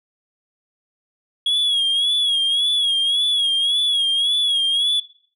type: tone with vibrato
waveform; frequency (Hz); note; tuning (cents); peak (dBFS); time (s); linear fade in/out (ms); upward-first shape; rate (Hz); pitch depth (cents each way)
sine; 3322; G#7; 0; -13; 1.46-5; 5; sine; 1.8; 69
effects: noise-tail reverb RT60 0.5 s tail -18 dB re dry + tanh soft clip ceiling -15 dBFS